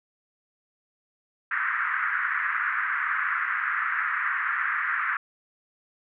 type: band-pass noise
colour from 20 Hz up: white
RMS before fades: -27 dBFS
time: 1.51-5.17 s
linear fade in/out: 5 ms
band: 1200 to 1900 Hz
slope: 48 dB/octave
effects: none